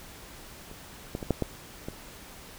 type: clicks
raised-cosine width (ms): 2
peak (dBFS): -30 / -18 / -21 / -10 / -13 / -21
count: 6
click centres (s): 0.714 / 1.151 / 1.228 / 1.307 / 1.423 / 1.885
effects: pink hiss -47 dBFS RMS until 2.58 s